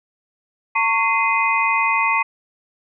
sine tone cluster, 906 / 1109 / 2065 / 2486 Hz, A#5 / C#6 / C7 / D#7, -50 / 0 / -23 / -2 cents, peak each -21 dBFS, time 0.75-2.23 s, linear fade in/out 10 ms, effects none

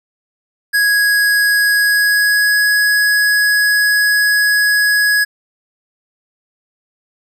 square tone with pitch glide, 1661.2 to 1672.8 Hz, G#6 to G#6, 0 to +12 cents, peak -11 dBFS, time 0.73-5.25 s, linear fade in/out 20 ms, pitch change +12 cents, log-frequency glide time 1.78-2.65 s, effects none

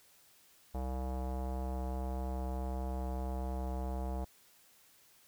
square tone with low-pass filter, 64.4 Hz, C2, 27 cents flat, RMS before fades -37 dBFS, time 0.74-4.25 s, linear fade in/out 10 ms, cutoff 770 Hz, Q 3, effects white hiss -64 dBFS RMS until 5.27 s

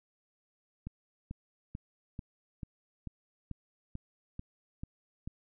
click train, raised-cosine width 5 ms, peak -27 dBFS, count 11, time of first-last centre 0.87-5.275 s, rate 2.27 Hz, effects none

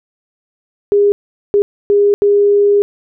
sine tone bursts at uneven times, 407.2 Hz, G#4, 34 cents flat, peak -7 dBFS, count 4, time 0.92-1.12 / 1.54-1.62 / 1.9-2.14 / 2.22-2.82 s, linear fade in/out 0 ms, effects none

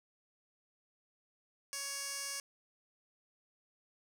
15% pulse tone with band-pass filter, 558 Hz, C#5, 11 cents sharp, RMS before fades -41 dBFS, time 1.73-2.4 s, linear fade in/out 0 ms, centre 7200 Hz, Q 1.6, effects 11-bit

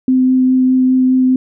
sine tone with vibrato, 257.4 Hz, C4, 28 cents flat, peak -8 dBFS, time 0.08-1.36 s, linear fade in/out 2 ms, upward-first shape triangle, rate 4.9 Hz, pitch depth 10 cents each way, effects none

